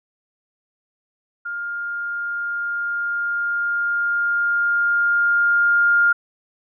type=tone with level ramp; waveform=sine; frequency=1408 Hz; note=F6; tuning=14 cents sharp; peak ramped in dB=-25 to -12 dBFS; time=1.45-6.13 s; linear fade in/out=10 ms; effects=none